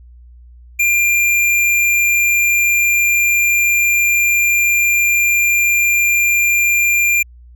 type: tone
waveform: square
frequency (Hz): 2391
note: D7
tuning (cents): +30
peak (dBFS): -12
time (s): 0.79-7.23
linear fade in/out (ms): 10
effects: added 60 Hz sine -38 dBFS peak until 7.55 s